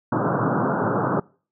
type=band-pass noise; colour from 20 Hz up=pink; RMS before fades=-22 dBFS; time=0.12-1.2 s; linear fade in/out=5 ms; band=110 to 1500 Hz; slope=96 dB/octave; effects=noise-tail reverb RT60 0.4 s tail -24 dB re dry